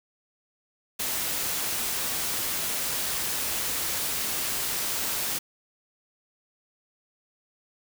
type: noise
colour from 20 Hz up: white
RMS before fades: -29 dBFS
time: 0.99-5.39 s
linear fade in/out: 10 ms
effects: none